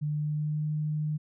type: tone with pitch glide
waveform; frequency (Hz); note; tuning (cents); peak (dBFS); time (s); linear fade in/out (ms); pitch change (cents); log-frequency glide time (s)
sine; 149.6 to 152.21; D3 to D#3; +32 to -38; -27; 0.01-1.18; 20; +30; 0.13-0.66
effects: none